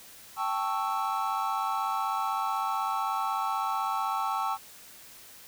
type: chord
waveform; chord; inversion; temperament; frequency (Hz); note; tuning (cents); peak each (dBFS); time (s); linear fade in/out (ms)
triangle; A dominant seventh; third; equal; 784 / 880 / 1108.7 / 1318.5; G5 / A5 / C#6 / E6; 0 / 0 / 0 / 0; -31; 0.36-4.58; 50
effects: white hiss -50 dBFS RMS until 5.47 s